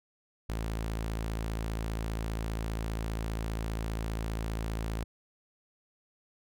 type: tone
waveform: sawtooth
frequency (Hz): 55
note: A1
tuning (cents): 0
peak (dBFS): -28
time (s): 0.49-5.04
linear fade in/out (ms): 5
effects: none